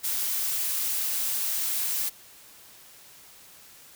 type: noise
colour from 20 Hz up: blue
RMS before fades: -28 dBFS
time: 0.03-2.1 s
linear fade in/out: 20 ms
effects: white hiss -51 dBFS RMS until 3.95 s